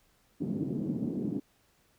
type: band-pass noise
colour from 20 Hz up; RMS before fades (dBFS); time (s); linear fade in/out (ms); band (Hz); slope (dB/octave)
white; -33; 0.4-1.4; 10; 150 to 300; 24
effects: pink hiss -68 dBFS RMS until 1.98 s